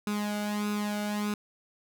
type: tone with flanger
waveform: sawtooth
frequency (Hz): 208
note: G#3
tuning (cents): +3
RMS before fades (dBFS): -31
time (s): 0.07-1.34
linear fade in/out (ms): 2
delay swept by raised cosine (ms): 0.78 to 1.38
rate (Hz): 1.6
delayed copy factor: +0.7
effects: none